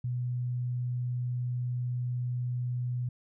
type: tone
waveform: sine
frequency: 123.47 Hz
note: B2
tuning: in tune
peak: -29 dBFS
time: 0.04-3.09 s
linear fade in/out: 5 ms
effects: none